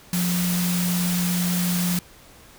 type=tone in noise; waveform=sine; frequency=177.4 Hz; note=F3; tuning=27 cents sharp; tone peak=-21 dBFS; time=0.13-1.99 s; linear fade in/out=2 ms; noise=white; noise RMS=-28 dBFS; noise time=0.13-1.99 s; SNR=+4 dB; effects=pink hiss -49 dBFS RMS until 2.58 s